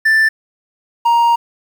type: tone pair in turn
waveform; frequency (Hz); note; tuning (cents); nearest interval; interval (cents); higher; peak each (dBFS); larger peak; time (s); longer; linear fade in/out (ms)
triangle; 1769 / 937.1; A6 / A#5; +9 / +9; major seventh; 1100; first; -7; neither; 0.05-0.29 / 1.05-1.36; second; 10
effects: 7-bit